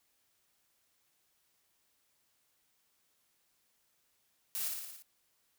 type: noise with echo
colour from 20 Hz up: blue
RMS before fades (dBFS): -37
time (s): 4.55-4.68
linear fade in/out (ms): 0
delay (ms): 57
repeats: 6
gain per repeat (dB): -3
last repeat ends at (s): 5.022
effects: white hiss -75 dBFS RMS until 5.58 s